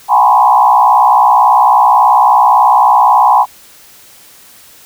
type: tone with frequency modulation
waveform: sine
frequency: 907 Hz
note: A#5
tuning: 48 cents flat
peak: -4 dBFS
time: 0.08-3.46 s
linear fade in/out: 50 ms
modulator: 61.8 Hz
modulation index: 2.4
effects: white hiss -40 dBFS RMS until 4.85 s